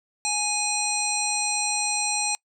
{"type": "harmonic tone", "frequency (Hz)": 830.6, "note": "G#5", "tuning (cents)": 0, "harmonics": [1, 3, 5, 7, 9, 10], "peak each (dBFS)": [-30, -30, -30, -30, -30, -30], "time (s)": [0.25, 2.35], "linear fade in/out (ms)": 0, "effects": ["noise-tail reverb RT60 0.1 s tail -26 dB re dry"]}